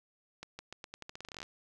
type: accelerating click train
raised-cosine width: 0.2 ms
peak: -26 dBFS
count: 18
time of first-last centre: 0.43-1.429 s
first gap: 160 ms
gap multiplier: 0.85
effects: none